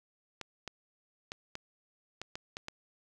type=clicks; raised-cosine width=0.2 ms; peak=-22 dBFS; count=8; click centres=0.413 / 0.677 / 1.319 / 1.554 / 2.216 / 2.355 / 2.569 / 2.684 s; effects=none